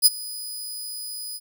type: tone with ADSR envelope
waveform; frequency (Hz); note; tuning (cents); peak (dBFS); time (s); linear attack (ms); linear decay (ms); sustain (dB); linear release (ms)
15% pulse; 4978; D#8; 0; -3; 0.02-1.4; 40; 28; -22; 41
effects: none